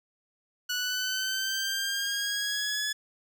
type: linear sweep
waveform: 15% pulse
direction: up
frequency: 1470 to 1709 Hz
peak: -22 dBFS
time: 0.69-2.93 s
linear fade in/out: 10 ms
effects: none